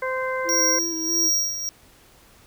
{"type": "harmonic tone", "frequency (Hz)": 518, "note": "C5", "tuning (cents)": -17, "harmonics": [1, 2, 3, 4], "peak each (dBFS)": [-26, -29, -31, -32], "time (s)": [0.02, 0.79], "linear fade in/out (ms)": 5}
{"type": "tone with vibrato", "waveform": "triangle", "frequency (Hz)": 331.1, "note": "E4", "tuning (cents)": 8, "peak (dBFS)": -27, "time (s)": [0.44, 1.31], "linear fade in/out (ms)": 50, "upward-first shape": "square", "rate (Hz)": 3.1, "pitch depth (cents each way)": 31}
{"type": "tone with tremolo", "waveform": "square", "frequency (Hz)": 5650, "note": "F8", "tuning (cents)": 19, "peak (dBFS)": -18, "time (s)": [0.49, 1.69], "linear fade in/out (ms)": 0, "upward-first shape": "sine", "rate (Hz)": 1.6, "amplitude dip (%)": 70}
{"effects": ["pink hiss -53 dBFS RMS until 2.46 s"]}